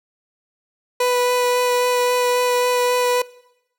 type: tone with vibrato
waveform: 30% pulse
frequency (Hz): 493.9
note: B4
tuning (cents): 0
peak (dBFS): -13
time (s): 1-3.22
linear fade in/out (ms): 5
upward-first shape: sine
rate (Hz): 3.7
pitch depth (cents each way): 9
effects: noise-tail reverb RT60 0.9 s tail -22 dB re dry